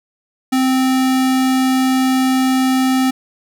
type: tone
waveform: square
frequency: 260.5 Hz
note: C4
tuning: 7 cents flat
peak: -13 dBFS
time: 0.52-3.11 s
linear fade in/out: 10 ms
effects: none